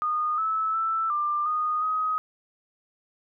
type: tone with pitch steps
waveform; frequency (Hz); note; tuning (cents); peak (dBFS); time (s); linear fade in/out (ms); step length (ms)
sine; 1228 / 1304 / 1324 / 1190 / 1234 / 1260; D#6 / E6 / E6 / D6 / D#6 / D#6; -23 / -19 / +7 / +22 / -15 / +21; -23; 0.02-2.18; 0; 360
effects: none